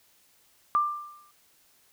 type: tone with exponential decay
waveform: sine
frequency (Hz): 1187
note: D6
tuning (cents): +18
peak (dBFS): -18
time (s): 0.75-1.31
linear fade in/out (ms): 0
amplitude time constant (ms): 120
effects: white hiss -63 dBFS RMS until 1.92 s